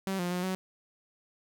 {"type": "tone with pitch steps", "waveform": "sawtooth", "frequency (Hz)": [192.4, 176.7, 179.5, 187.3], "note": ["G3", "F3", "F3", "F#3"], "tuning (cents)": [-32, 21, 48, 21], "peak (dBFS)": -26, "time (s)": [0.07, 0.55], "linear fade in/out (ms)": 0, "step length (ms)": 120, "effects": []}